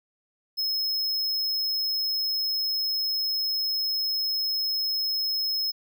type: tone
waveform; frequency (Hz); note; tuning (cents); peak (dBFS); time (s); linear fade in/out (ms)
square; 5170; E8; -34; -25; 0.57-5.72; 20
effects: none